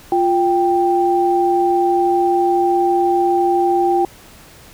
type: tone pair together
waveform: sine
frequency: 350.1 / 786 Hz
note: F4 / G5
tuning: +4 / +4 cents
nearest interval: octave + major second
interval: 1400 cents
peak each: -15 dBFS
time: 0.12-4.05 s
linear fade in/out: 2 ms
effects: pink hiss -43 dBFS RMS until 4.73 s